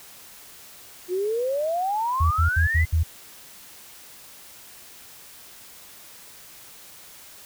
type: exponential sweep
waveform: sine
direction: up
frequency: 349.2 to 2093 Hz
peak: -22 dBFS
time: 1.08-2.86 s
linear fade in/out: 50 ms
type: tone bursts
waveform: sine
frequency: 81.2 Hz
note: E2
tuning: 26 cents flat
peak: -17 dBFS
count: 5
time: 2.2-3.034 s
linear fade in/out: 10 ms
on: 110 ms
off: 71 ms
effects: white hiss -46 dBFS RMS until 7.45 s